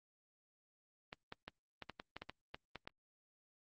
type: clicks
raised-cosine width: 0.3 ms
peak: -29 dBFS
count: 12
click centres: 1.129 / 1.324 / 1.48 / 1.823 / 1.897 / 1.999 / 2.166 / 2.22 / 2.296 / 2.545 / 2.757 / 2.875 s
effects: Opus 24 kbps